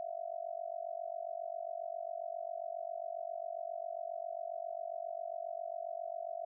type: tone with amplitude modulation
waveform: sine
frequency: 673 Hz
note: E5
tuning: 36 cents sharp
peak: -34 dBFS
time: 0-6.45 s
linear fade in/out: 0 ms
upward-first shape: sine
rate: 47.4 Hz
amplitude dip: 100%
effects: none